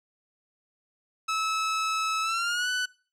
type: tone with pitch glide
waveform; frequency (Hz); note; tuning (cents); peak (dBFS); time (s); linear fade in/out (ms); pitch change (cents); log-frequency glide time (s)
sawtooth; 1300 to 1493.3; E6 to F#6; -24 to +16; -22; 1.28-2.86; 10; +240; 2.22-2.69
effects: noise-tail reverb RT60 0.4 s tail -22 dB re dry + low-pass 8000 Hz 12 dB/octave